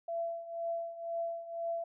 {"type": "tone with tremolo", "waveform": "sine", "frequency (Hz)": 673, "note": "E5", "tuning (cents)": 36, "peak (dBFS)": -31, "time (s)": [0.08, 1.84], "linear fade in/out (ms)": 5, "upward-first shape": "triangle", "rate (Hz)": 2, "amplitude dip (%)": 80, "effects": []}